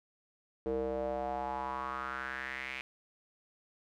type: tone with band-pass filter sweep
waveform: square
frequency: 65.41 Hz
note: C2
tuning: in tune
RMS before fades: -37 dBFS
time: 0.66-2.81 s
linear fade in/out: 0 ms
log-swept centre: 430 to 2400 Hz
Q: 4.7
effects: none